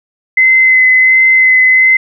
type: tone with vibrato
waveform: sine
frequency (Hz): 2046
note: C7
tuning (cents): -39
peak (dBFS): -4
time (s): 0.37-1.97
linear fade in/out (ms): 5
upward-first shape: sine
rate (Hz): 1.4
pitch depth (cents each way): 13
effects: none